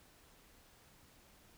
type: silence
effects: pink hiss -64 dBFS RMS until 1.57 s